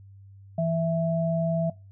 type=tone pair together; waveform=sine; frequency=164.82 / 659.3 Hz; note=E3 / E5; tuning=0 / 0 cents; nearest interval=2 octaves; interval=2400 cents; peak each=-25 dBFS; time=0.58-1.7 s; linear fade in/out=5 ms; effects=noise-tail reverb RT60 0.3 s tail -22 dB re dry + added 98 Hz sine -46 dBFS peak until 1.91 s